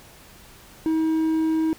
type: tone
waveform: triangle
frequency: 318.9 Hz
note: D#4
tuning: 43 cents sharp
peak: -17 dBFS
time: 0.86-1.73 s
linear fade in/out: 0 ms
effects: pink hiss -48 dBFS RMS until 1.78 s